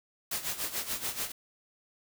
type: noise with tremolo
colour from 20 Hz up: white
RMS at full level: -32 dBFS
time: 0.31-1.32 s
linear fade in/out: 5 ms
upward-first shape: sine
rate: 6.9 Hz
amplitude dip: 75%
effects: none